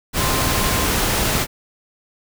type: tone in noise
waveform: sine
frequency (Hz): 1046.5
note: C6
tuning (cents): 0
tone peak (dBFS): -27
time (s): 0.17-0.9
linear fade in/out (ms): 50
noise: pink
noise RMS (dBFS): -19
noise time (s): 0.13-1.47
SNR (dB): -11
effects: none